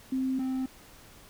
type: tone pair in turn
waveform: sine / triangle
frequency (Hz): 261.9 / 260.9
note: C4 / C4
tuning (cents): +2 / -5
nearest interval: unison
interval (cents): 7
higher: first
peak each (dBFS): -26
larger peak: neither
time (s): 0.12-0.39 / 0.39-0.66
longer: neither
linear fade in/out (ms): 5
effects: pink hiss -53 dBFS RMS until 1.29 s